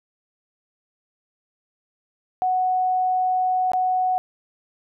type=tone with dropouts; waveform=sine; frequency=740 Hz; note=F#5; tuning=in tune; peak=-18 dBFS; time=2.42-4.18 s; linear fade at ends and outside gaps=0 ms; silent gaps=3.718-3.734 s; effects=none